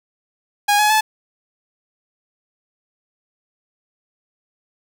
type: tone with pitch steps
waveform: sawtooth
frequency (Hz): 822 / 843.6 / 865.9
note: G#5 / G#5 / A5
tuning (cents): -18 / +27 / -28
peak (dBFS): -9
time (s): 0.68-1.01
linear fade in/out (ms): 10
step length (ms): 110
effects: none